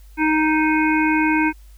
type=harmonic tone; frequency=311.1 Hz; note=D#4; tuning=in tune; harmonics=1 / 3 / 5 / 7 / 8; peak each=-17 / -22 / -24 / -25 / -26 dBFS; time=0.17-1.53 s; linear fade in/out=50 ms; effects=added 50 Hz sine -41 dBFS peak until 1.77 s + white hiss -57 dBFS RMS until 1.77 s